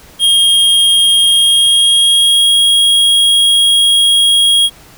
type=tone with pitch glide; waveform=square; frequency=3242 to 3282 Hz; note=G#7 to G#7; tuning=-42 to -21 cents; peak=-7 dBFS; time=0.19-4.7 s; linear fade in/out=50 ms; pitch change=+21 cents; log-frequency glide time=1.22-2.52 s; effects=pink hiss -40 dBFS RMS until 4.97 s